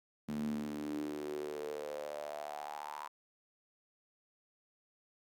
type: tone with high-pass filter sweep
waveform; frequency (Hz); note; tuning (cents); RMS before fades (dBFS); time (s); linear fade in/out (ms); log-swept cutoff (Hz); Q
sawtooth; 74.3; D2; +21; -41; 0.28-3.08; 10; 200 to 990; 7.4
effects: none